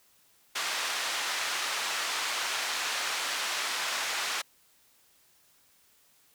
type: band-pass noise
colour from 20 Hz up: pink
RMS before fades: -32 dBFS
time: 0.55-4.42 s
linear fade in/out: 10 ms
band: 1100 to 6700 Hz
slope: 12 dB/octave
effects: white hiss -64 dBFS RMS until 6.34 s